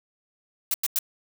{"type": "noise bursts", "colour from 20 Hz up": "blue", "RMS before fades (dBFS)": -24, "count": 3, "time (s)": [0.71, 0.989], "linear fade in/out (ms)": 2, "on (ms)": 31, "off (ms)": 93, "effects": []}